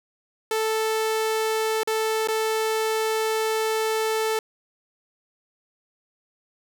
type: tone with dropouts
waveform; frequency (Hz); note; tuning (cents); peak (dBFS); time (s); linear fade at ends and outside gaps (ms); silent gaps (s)
sawtooth; 440; A4; 0; -18; 0.51-4.39; 2; 1.833-1.874 / 2.274-2.285
effects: none